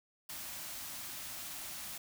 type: band-stop noise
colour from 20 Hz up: white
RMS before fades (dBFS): -44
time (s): 0.29-1.98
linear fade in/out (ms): 5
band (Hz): 370 to 550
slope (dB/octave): 96
effects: none